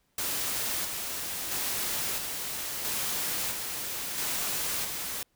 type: noise with tremolo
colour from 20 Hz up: white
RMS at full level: -31 dBFS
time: 0.18-5.23 s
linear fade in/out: 2 ms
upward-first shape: square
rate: 0.75 Hz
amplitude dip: 35%
effects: pink hiss -72 dBFS RMS until 5.35 s